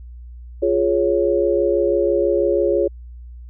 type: chord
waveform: sine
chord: Db major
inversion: first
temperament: equal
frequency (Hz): 349.2 / 415.3 / 554.4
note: F4 / Ab4 / Db5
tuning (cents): 0 / 0 / 0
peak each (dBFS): -19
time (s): 0.62-2.88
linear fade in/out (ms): 10
effects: added 60 Hz sine -34 dBFS peak until 3.49 s